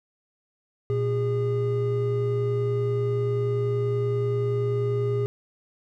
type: tone pair together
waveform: triangle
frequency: 119.3 / 408.3 Hz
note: A#2 / G#4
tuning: +41 / -29 cents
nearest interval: octave + major sixth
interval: 2130 cents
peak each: -23 dBFS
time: 0.9-5.26 s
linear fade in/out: 0 ms
effects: none